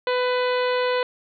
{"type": "harmonic tone with a mistuned harmonic", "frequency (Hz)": 499, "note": "B4", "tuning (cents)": 18, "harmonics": [1, 2, 3, 4, 5, 6, 7, 8, 9], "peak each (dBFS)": [-21, -27, -31, -33, -35, -37, -38, -39, -40], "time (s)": [0.07, 1.03], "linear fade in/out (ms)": 2, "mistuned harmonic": 9, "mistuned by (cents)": -64, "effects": []}